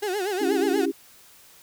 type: tone with vibrato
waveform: 35% pulse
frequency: 390.6 Hz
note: G4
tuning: 6 cents flat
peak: -23 dBFS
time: 0.02-0.86 s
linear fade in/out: 10 ms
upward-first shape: sine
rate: 8.3 Hz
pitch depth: 150 cents each way
type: chord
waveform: sine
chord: C# diminished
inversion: none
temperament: just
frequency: 277.2 / 332.6 / 399.1 Hz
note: C#4 / E4 / G4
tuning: 0 / +16 / +31 cents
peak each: -26 dBFS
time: 0.4-0.92 s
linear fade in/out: 20 ms
effects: white hiss -52 dBFS RMS until 1.62 s